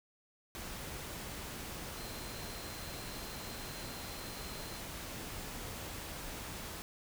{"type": "tone in noise", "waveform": "sine", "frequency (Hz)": 4126, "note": "C8", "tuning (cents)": -25, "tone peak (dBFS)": -53, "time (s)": [1.97, 4.8], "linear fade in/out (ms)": 0, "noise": "pink", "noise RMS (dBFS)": -44, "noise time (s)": [0.55, 6.82], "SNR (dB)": -12, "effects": []}